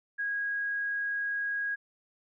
sine tone, 1645 Hz, G#6, 17 cents flat, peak -29 dBFS, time 0.18-1.76 s, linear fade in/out 20 ms, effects none

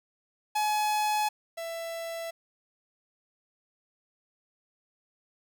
45% pulse tone pair in turn, 847 / 665 Hz, G#5 / E5, +34 / +15 cents, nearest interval major third, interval 419 cents, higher first, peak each -25 / -34 dBFS, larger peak first, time 0.55-1.29 / 1.57-2.31 s, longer neither, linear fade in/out 10 ms, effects 10-bit

